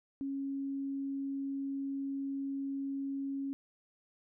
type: tone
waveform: sine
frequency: 274.8 Hz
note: C#4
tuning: 15 cents flat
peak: -34 dBFS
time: 0.21-3.53 s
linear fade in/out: 0 ms
effects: none